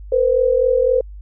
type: tone pair together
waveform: sine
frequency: 470 / 513.9 Hz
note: A#4 / C5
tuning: +14 / -31 cents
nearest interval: major second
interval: 155 cents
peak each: -17 / -14 dBFS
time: 0.12-1.01 s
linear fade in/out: 5 ms
effects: added 50 Hz sine -32 dBFS peak until 1.21 s